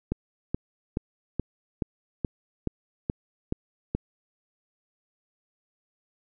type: click train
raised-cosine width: 3 ms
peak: -13 dBFS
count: 10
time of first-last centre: 0.12-3.95 s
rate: 2.35 Hz
effects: none